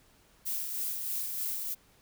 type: noise with tremolo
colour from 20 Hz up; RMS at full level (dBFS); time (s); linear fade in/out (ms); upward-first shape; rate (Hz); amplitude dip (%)
violet; -33; 0.45-1.75; 20; sine; 3.2; 35
effects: pink hiss -63 dBFS RMS until 2.01 s